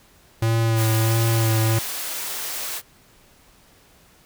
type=tone with vibrato; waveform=square; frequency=112.5 Hz; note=A2; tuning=39 cents sharp; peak=-18 dBFS; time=0.42-1.79 s; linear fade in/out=5 ms; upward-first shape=sine; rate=1.5 Hz; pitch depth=25 cents each way
type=high-pass noise; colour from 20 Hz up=white; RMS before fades=-29 dBFS; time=0.75-2.82 s; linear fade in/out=50 ms; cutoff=380 Hz; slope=12 dB/octave
effects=pink hiss -54 dBFS RMS until 4.25 s